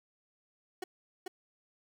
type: tone with echo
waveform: 30% pulse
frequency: 370 Hz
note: F#4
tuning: in tune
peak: -33 dBFS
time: 0.82-0.84 s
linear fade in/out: 5 ms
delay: 440 ms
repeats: 1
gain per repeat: -2 dB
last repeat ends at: 1.28 s
effects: none